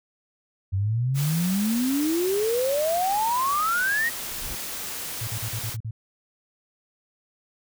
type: exponential sweep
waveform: sine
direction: up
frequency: 92.5 to 1922 Hz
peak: -21 dBFS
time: 0.72-4.1 s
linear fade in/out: 20 ms
type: noise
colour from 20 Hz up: white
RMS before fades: -33 dBFS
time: 1.14-5.77 s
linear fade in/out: 50 ms
type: noise with exponential growth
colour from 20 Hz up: brown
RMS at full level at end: -31 dBFS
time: 4.04-4.55 s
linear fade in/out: 1 ms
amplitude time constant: 110 ms
type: tone bursts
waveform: sine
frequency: 111.2 Hz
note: A2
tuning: 19 cents sharp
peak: -28 dBFS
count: 7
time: 5.21-5.91 s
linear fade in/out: 5 ms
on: 64 ms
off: 42 ms
effects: none